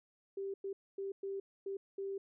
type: tone bursts at uneven times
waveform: sine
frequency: 392 Hz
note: G4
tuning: in tune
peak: -37 dBFS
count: 6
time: 0.37-0.54 / 0.64-0.73 / 0.98-1.12 / 1.23-1.4 / 1.66-1.77 / 1.98-2.18 s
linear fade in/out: 5 ms
effects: none